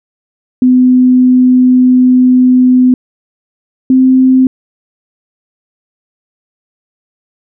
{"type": "tone pair in turn", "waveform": "sine", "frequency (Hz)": [252.9, 259.3], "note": ["B3", "C4"], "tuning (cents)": [41, -15], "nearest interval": "unison", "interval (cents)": 44, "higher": "second", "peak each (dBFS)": -3, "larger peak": "neither", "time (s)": [[0.62, 2.94], [3.9, 4.47]], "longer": "first", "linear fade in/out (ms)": 2, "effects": []}